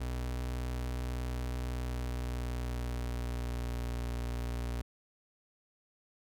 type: tone with pitch glide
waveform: 35% pulse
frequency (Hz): 61.74 to 59.88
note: B1 to A#1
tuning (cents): 0 to +47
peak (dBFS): -32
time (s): 0-4.82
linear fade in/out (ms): 10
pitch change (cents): -53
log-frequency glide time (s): 1.74-3.93
effects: none